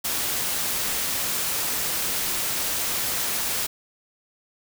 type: noise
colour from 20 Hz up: white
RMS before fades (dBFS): -26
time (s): 0.04-3.67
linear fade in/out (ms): 10
effects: none

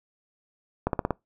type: accelerating click train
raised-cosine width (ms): 1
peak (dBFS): -10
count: 5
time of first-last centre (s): 0.87-1.107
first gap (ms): 62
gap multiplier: 0.97
effects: noise-tail reverb RT60 0.2 s tail -25 dB re dry

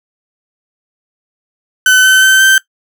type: tone with pitch steps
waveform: 35% pulse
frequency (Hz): 1515 / 1528.2 / 1541.5 / 1554.9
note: F#6 / G6 / G6 / G6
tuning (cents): +40 / -44 / -29 / -15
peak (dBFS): -3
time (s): 1.86-2.58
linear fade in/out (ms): 2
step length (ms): 180
effects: noise-tail reverb RT60 0.1 s tail -19 dB re dry

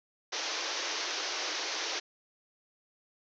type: band-pass noise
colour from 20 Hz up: white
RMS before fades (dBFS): -35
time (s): 0.32-2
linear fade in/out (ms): 10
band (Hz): 300 to 6300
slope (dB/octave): 96
effects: none

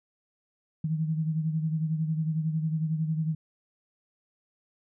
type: beating tone pair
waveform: sine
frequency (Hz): 157.2 / 168.2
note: D#3 / E3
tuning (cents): +18 / +35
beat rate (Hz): 11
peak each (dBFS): -26 / -34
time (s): 0.84-3.35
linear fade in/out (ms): 5
effects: none

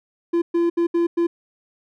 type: tone bursts at uneven times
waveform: triangle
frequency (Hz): 340.9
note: F4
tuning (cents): -42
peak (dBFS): -14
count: 5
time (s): 0.33-0.42 / 0.54-0.7 / 0.77-0.87 / 0.94-1.07 / 1.17-1.27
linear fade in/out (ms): 10
effects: none

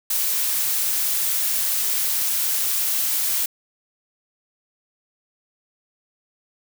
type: noise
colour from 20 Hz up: blue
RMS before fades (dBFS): -22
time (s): 0.1-3.46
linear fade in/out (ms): 5
effects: none

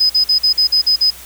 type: tone bursts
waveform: sine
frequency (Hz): 5030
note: D#8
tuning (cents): +18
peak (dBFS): -9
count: 8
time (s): 0-1.106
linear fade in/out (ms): 10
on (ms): 98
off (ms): 46
effects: added 60 Hz sine -43 dBFS peak until 1.25 s + white hiss -36 dBFS RMS until 1.25 s

